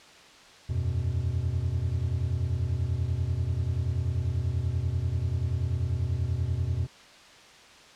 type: chord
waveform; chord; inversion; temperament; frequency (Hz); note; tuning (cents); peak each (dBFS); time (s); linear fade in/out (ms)
triangle; E suspended second; none; just; 82.41 / 92.71 / 123.61; E2 / F#2 / B2; 0 / +4 / +2; -28; 0.69-6.87; 10
effects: white hiss -51 dBFS RMS until 7.95 s + low-pass 5000 Hz 12 dB/octave